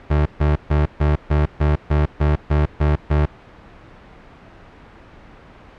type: tone bursts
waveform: 30% pulse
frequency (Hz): 74.9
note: D2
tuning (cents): +35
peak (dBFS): -11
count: 11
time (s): 0.1-3.26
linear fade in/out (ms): 10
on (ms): 160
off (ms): 140
effects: pink hiss -43 dBFS RMS until 5.78 s + low-pass 2000 Hz 12 dB/octave